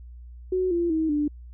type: tone with pitch steps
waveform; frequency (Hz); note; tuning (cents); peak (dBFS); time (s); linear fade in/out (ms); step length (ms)
sine; 370 / 343.2 / 318.4 / 295.4; F#4 / F4 / D#4 / D4; 0 / -30 / +40 / +10; -21; 0.52-1.28; 5; 190
effects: added 60 Hz sine -40 dBFS peak until 1.53 s

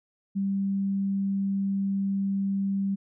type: tone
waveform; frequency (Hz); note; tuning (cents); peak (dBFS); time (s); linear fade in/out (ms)
sine; 196.3; G3; +3; -24; 0.35-2.96; 20
effects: none

